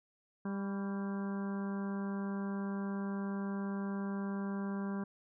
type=harmonic tone with a mistuned harmonic; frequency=198.1 Hz; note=G3; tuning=18 cents sharp; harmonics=1 / 2 / 3 / 4 / 5 / 6 / 7 / 8; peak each=-35 / -45 / -51 / -53 / -50 / -53 / -54 / -53 dBFS; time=0.45-5.04 s; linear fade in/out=5 ms; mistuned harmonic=6; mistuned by=-58 cents; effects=none